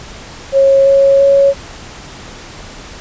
sine tone with pitch steps, 545 / 549.7 / 554.5 Hz, C#5 / C#5 / C#5, -29 / -15 / 0 cents, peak -5 dBFS, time 0.52-1.54 s, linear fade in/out 50 ms, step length 340 ms, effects pink hiss -32 dBFS RMS until 3 s + resampled to 16000 Hz

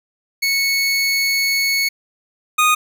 25% pulse tone pair in turn, 2207 / 1238.6 Hz, C#7 / D#6, -8 / -8 cents, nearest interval minor seventh, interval 1000 cents, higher first, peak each -12 / -8 dBFS, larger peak second, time 0.42-1.89 / 2.58-2.75 s, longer first, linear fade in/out 10 ms, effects none

